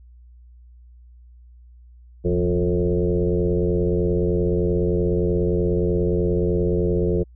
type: tone with frequency modulation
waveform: sine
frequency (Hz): 261.6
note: C4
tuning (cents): 0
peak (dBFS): -17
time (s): 2.24-7.24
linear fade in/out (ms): 20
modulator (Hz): 90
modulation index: 2.6
effects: added 60 Hz sine -44 dBFS peak until 7.35 s